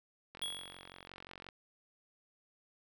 click train, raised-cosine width 0.3 ms, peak -32 dBFS, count 53, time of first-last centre 0.35-1.488 s, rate 45.7 Hz
square tone with exponential decay, 3340 Hz, G#7, 9 cents sharp, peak -35 dBFS, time 0.42-1.07 s, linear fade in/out 0 ms, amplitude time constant 140 ms
effects none

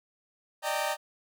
sawtooth chord, Eb major seventh, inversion third, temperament equal with one note detuned, 587.3 / 622.3 / 784 / 914.7 Hz, D5 / Eb5 / G5 / Bb5, 0 / 0 / 0 / -33 cents, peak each -30 dBFS, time 0.62-0.97 s, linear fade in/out 50 ms, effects none

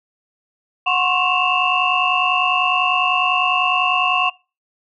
sine tone cluster, 733 / 1057 / 1107 / 2648 / 2794 Hz, F#5 / C6 / C#6 / E7 / F7, -16 / +17 / -3 / +7 / 0 cents, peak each -21 dBFS, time 0.86-4.3 s, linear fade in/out 10 ms, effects noise-tail reverb RT60 0.3 s tail -23 dB re dry + tanh soft clip ceiling -3 dBFS

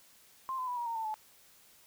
sine tone with pitch steps, 1052 / 1017.9 / 985 / 953.1 / 922.2 / 892.3 / 863.4 Hz, C6 / C6 / B5 / A#5 / A#5 / A5 / A5, +9 / -48 / -5 / +38 / -19 / +24 / -33 cents, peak -33 dBFS, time 0.49-1.141 s, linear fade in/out 0 ms, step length 93 ms, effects white hiss -61 dBFS RMS until 1.86 s

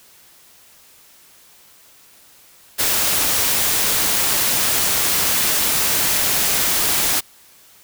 white noise, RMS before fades -18 dBFS, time 2.78-7.21 s, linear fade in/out 20 ms, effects white hiss -49 dBFS RMS until 7.83 s

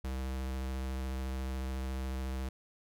square tone with vibrato, 65.41 Hz, C2, in tune, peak -35 dBFS, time 0.04-2.49 s, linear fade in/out 5 ms, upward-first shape square, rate 14 Hz, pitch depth 13 cents each way, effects none

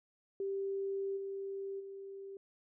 sine tone with level steps, 392 Hz, G4, in tune, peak -34 / -38 / -44 dBFS, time 0.4-2.37 s, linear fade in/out 2 ms, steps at 1.16 / 1.79 s, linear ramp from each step 20 ms, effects none

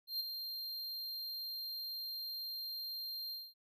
square tone with ADSR envelope, 4186 Hz, C8, in tune, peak -34 dBFS, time 0.07-3.54 s, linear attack 130 ms, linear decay 14 ms, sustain -7 dB, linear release 220 ms, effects none

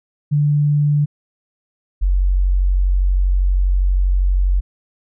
sine tone pair in turn, 146.83 / 46.25 Hz, D3 / F#1, 0 / 0 cents, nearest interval octave + minor sixth, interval 2000 cents, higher first, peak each -12 dBFS, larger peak neither, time 0.31-1.06 / 2.01-4.61 s, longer second, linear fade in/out 20 ms, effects none

